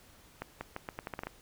accelerating click train, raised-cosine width 0.5 ms, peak -22 dBFS, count 10, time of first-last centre 0.42-1.27 s, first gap 190 ms, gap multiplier 0.81, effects pink hiss -59 dBFS RMS until 1.41 s

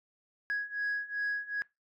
sine beating tone pair, 1661.2 / 1663.8 Hz, G#6 / G#6, 0 / +3 cents, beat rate 2.6 Hz, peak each -34 / -32 dBFS, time 0.5-1.62 s, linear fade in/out 0 ms, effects noise-tail reverb RT60 0.2 s tail -22 dB re dry + tanh soft clip ceiling -27 dBFS

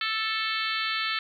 harmonic tone with a mistuned harmonic, 440 Hz, A4, in tune, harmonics 3 / 4 / 5 / 6 / 7 / 8 / 9 / 10, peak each -32 / -33 / -34 / -35 / -35 / -36 / -37 / -37 dBFS, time 0.01-1.19 s, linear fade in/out 2 ms, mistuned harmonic 7, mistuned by +25 cents, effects 10-bit

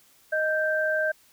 sine tone pair together, 622.3 / 1568 Hz, D#5 / G6, 0 / 0 cents, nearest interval octave + major third, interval 1600 cents, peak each -25 dBFS, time 0.32-1.12 s, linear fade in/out 10 ms, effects white hiss -59 dBFS RMS until 1.32 s

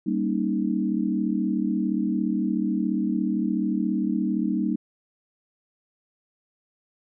sine chord, Eb dominant seventh, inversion first, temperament equal, 196 / 233.1 / 277.2 / 311.1 Hz, G3 / Bb3 / Db4 / Eb4, 0 / 0 / 0 / 0 cents, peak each -26 / -27 / -31 / -27 dBFS, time 0.06-4.76 s, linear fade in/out 10 ms, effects none

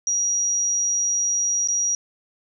sine tone with dropouts, 5750 Hz, F8, 50 cents sharp, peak -19 dBFS, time 0.07-1.95 s, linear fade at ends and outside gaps 1 ms, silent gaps 1.675-1.685 s, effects none

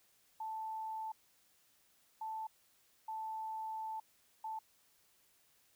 sine tone bursts at uneven times, 880 Hz, A5, in tune, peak -39 dBFS, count 4, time 0.4-1.12 / 2.21-2.47 / 3.08-4 / 4.44-4.59 s, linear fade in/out 5 ms, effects white hiss -71 dBFS RMS until 5.75 s

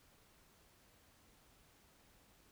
silence, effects pink hiss -68 dBFS RMS until 2.51 s

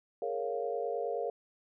sine chord, Bb minor seventh, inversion third, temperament equal with one note detuned, 415.3 / 464.8 / 554.4 / 698.5 Hz, Ab4 / Bb4 / Db5 / F5, 0 / -5 / 0 / 0 cents, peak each -39 / -35 / -38 / -38 dBFS, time 0.22-1.3 s, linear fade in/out 2 ms, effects none

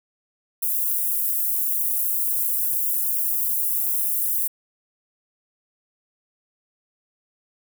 white high-pass noise, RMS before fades -23 dBFS, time 0.62-4.48 s, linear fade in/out 10 ms, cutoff 11000 Hz, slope 24 dB/octave, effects none

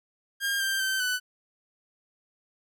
sawtooth tone with pitch steps, 1611 / 1578 / 1548 / 1496 Hz, G6 / G6 / G6 / F#6, +47 / +11 / -22 / +19 cents, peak -22 dBFS, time 0.4-1.2 s, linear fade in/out 50 ms, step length 200 ms, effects none

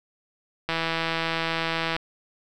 click train, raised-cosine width 0.3 ms, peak -10 dBFS, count 210, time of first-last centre 0.69-1.964 s, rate 164 Hz, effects none

